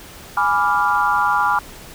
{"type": "chord", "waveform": "sine", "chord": "G# diminished seventh", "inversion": "none", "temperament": "equal", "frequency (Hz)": [830.6, 987.8, 1174.7, 1396.9], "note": ["G#5", "B5", "D6", "F6"], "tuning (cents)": [0, 0, 0, 0], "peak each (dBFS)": -20, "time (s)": [0.37, 1.59], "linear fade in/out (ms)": 2, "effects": ["pink hiss -39 dBFS RMS until 1.94 s"]}